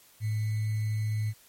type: tone with sample-and-hold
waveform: sine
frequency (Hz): 107.8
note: A2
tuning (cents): -35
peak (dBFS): -26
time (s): 0.2-1.34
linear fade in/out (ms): 50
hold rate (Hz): 2100
effects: white hiss -58 dBFS RMS until 1.48 s + MP3 64 kbps